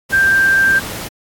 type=tone in noise; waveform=sine; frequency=1578 Hz; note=G6; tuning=11 cents sharp; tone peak=-9 dBFS; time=0.12-0.8 s; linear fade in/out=20 ms; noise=pink; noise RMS=-26 dBFS; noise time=0.09-1.09 s; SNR=+14 dB; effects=high-pass 60 Hz 12 dB/octave + AAC 64 kbps